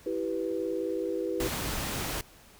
sine chord, E minor, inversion none, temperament equal with one note detuned, 329.6 / 388.8 / 493.9 Hz, E4 / G4 / B4, 0 / -14 / 0 cents, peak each -33 dBFS, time 0.06-1.48 s, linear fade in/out 5 ms
pink noise, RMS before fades -33 dBFS, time 1.4-2.21 s, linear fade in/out 2 ms
effects pink hiss -55 dBFS RMS until 2.59 s

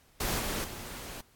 pink noise with level steps, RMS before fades -31 / -34 / -42 dBFS, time 0.2-1.21 s, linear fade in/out 5 ms, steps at 0.39 / 0.64 s, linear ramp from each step 5 ms, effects pink hiss -63 dBFS RMS until 1.35 s + AAC 64 kbps

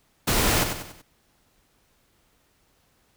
pink noise with echo, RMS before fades -22 dBFS, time 0.27-0.64 s, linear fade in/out 10 ms, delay 95 ms, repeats 4, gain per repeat -7 dB, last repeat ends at 1.02 s, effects pink hiss -65 dBFS RMS until 3.16 s

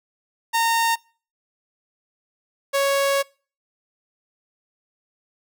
sawtooth tone pair in turn, 918 / 554.6 Hz, A#5 / C#5, -27 / +1 cents, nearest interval major sixth, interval 872 cents, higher first, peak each -14 dBFS, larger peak neither, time 0.53-0.96 / 2.73-3.23 s, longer second, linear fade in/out 20 ms, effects noise-tail reverb RT60 0.4 s tail -25 dB re dry

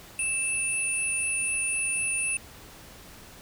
sine tone pair together, 2637 / 9452 Hz, E7 / D9, 0 / +10 cents, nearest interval octave + minor seventh, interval 2210 cents, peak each -28 dBFS, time 0.19-2.37 s, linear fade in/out 2 ms, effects pink hiss -48 dBFS RMS until 3.41 s

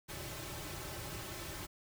pink noise with comb filter, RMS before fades -44 dBFS, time 0.08-1.67 s, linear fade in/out 20 ms, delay 4.2 ms, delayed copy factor -0.7, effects none

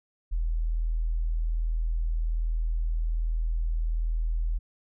sine tone, 40.62 Hz, E1, 25 cents flat, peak -24 dBFS, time 0.31-4.59 s, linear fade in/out 20 ms, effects none

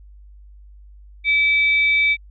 sine tone pair together, 2302 / 3654 Hz, D7 / A#7, -35 / -35 cents, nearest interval minor sixth, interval 800 cents, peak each -14 / -26 dBFS, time 1.24-2.17 s, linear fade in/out 50 ms, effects added 50 Hz sine -41 dBFS peak until 2.3 s

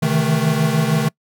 square tone cluster, 132.8 / 154.8 / 161.3 / 219.2 Hz, C3 / D#3 / E3 / A3, +26 / -9 / -37 / -6 cents, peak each -24 / -19 / -22 / -22 dBFS, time 0.02-1.09 s, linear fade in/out 10 ms, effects noise-tail reverb RT60 0.1 s tail -25 dB re dry

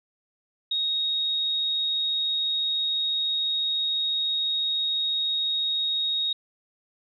sine tone, 3754 Hz, A#7, 11 cents sharp, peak -23 dBFS, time 0.71-6.33 s, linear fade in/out 5 ms, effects none

